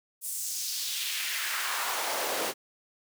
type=noise with high-pass filter sweep; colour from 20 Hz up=pink; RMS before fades=-32 dBFS; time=0.21-2.54 s; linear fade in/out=50 ms; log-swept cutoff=9600 to 380 Hz; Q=1.7; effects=none